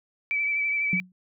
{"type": "tone with vibrato", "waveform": "sine", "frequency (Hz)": 2308, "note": "D7", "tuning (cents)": -31, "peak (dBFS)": -23, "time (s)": [0.31, 1], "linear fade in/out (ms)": 0, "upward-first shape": "triangle", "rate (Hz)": 12, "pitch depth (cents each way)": 31}
{"type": "tone with exponential decay", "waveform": "sine", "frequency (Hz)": 183, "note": "F#3", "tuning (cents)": -19, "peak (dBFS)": -21, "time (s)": [0.93, 1.12], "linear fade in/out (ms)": 2, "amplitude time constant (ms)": 41}
{"effects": []}